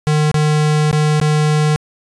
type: tone with dropouts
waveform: square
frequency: 151.8 Hz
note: D#3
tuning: 42 cents flat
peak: -12 dBFS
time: 0.07-1.76 s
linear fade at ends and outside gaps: 0 ms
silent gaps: 0.314-0.343 / 0.913-0.929 / 1.2-1.214 s
effects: resampled to 22050 Hz